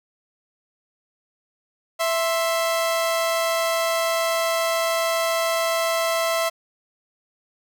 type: tone pair together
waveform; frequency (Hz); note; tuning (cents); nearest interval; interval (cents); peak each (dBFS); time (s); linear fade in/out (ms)
sawtooth; 660.9 / 1052; E5 / C6; +4 / +9; minor sixth; 805; -17 / -24; 1.99-6.5; 20
effects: none